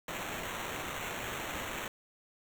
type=noise with sample-and-hold; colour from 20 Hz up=white; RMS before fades=-39 dBFS; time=0.08-1.88 s; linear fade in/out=2 ms; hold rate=4900 Hz; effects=none